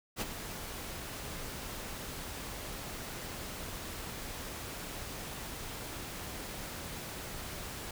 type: noise with ADSR envelope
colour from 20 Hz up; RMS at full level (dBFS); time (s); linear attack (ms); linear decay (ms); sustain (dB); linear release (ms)
pink; -34; 0.16-7.91; 55; 25; -8; 3
effects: none